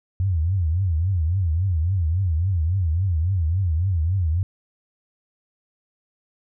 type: tone with vibrato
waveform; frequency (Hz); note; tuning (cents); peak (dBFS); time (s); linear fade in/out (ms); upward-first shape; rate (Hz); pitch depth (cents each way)
sine; 87.2; F2; -2; -18; 0.2-4.43; 0; triangle; 3.6; 250
effects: none